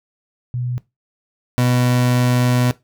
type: tone pair in turn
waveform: sine / 30% pulse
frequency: 123.47 / 124 Hz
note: B2 / B2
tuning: 0 / +7 cents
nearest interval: unison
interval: 7 cents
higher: second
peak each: -20 / -11 dBFS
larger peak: second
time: 0.54-0.78 / 1.58-2.71 s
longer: second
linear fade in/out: 0 ms
effects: noise-tail reverb RT60 0.2 s tail -18 dB re dry